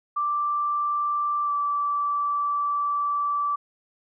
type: tone with pitch glide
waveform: sine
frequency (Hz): 1174.7 to 1160.5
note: D6 to D6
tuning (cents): 0 to -21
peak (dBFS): -22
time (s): 0.16-3.56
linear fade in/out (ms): 10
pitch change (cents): -21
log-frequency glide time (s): 1.44-1.51
effects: none